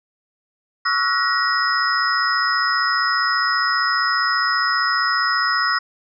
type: tone cluster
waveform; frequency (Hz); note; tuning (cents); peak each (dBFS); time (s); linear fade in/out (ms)
sine; 1120 / 1316 / 1451 / 1900 / 5100; C#6 / E6 / F#6 / A#6 / D#8; +18 / -3 / -34 / +33 / +42; -23; 0.85-5.79; 10
effects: none